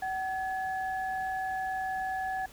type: tone pair together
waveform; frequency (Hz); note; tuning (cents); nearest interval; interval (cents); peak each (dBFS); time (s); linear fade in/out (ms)
sine; 757.3 / 1700; F#5 / G#6; +40 / +40; octave + major second; 1400; -31 / -37; 0.02-2.46; 5
effects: added 50 Hz sine -56 dBFS peak until 2.52 s + pink hiss -53 dBFS RMS until 2.52 s